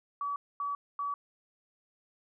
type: tone bursts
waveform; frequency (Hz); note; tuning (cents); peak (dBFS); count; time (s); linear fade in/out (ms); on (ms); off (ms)
sine; 1142; D6; -49; -31; 3; 0.21-1.14; 2; 150; 240
effects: none